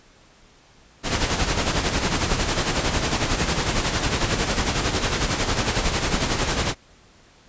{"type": "noise with tremolo", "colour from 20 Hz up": "pink", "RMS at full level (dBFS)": -20, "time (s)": [1.03, 6.75], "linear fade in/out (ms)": 50, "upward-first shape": "sine", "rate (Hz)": 11, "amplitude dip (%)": 55, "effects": ["pink hiss -53 dBFS RMS until 7.48 s", "resampled to 16000 Hz"]}